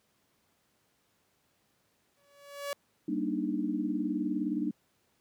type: tone with exponential growth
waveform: sawtooth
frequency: 568 Hz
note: C#5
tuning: 42 cents sharp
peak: -27 dBFS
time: 2.17-2.73 s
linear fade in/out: 1 ms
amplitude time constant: 120 ms
type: chord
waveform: sine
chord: Eb major seventh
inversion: first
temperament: just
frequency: 194.45 / 233.3 / 291.7 / 311.1 Hz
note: G3 / Bb3 / D4 / Eb4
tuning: -14 / +2 / -12 / 0 cents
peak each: -36 / -35 / -33 / -34 dBFS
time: 3.08-4.71 s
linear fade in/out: 5 ms
effects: pink hiss -72 dBFS RMS until 5.2 s + high-pass 100 Hz 12 dB/octave